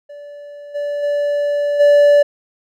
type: tone with level steps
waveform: triangle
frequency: 580 Hz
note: D5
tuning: 22 cents flat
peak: -30 / -17 / -13 / -5 dBFS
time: 0.09-2.23 s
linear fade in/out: 10 ms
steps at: 0.74 / 1.02 / 1.79 s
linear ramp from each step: 20 ms
effects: none